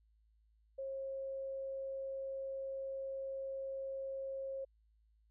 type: tone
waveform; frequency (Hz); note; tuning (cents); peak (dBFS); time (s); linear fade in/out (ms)
sine; 539; C#5; -49; -39; 0.78-4.65; 10
effects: added 54 Hz sine -68 dBFS peak until 5.3 s